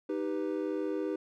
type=chord; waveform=triangle; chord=Eb augmented; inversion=none; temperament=equal; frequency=311.1 / 392 / 493.9 Hz; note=Eb4 / G4 / B4; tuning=0 / 0 / 0 cents; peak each=-32 / -33 / -35 dBFS; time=0.09-1.16 s; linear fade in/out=5 ms; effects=none